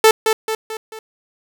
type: tone with echo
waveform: sawtooth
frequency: 440 Hz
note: A4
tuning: in tune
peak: -3 dBFS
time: 0.04-0.11 s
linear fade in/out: 2 ms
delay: 220 ms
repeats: 4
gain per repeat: -6 dB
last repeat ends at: 0.99 s
effects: none